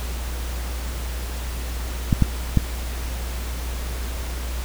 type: clicks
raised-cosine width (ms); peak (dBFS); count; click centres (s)
5; -3; 3; 2.128 / 2.223 / 2.573
effects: added 60 Hz sine -26 dBFS peak until 4.64 s + pink hiss -35 dBFS RMS until 4.64 s